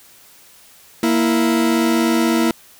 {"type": "tone pair together", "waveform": "40% pulse", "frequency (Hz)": [233.5, 329.6], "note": ["A#3", "E4"], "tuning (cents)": [3, 0], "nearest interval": "tritone", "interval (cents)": 597, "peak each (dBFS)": -16, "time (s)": [1.03, 2.51], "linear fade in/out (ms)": 2, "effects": ["white hiss -47 dBFS RMS until 2.79 s"]}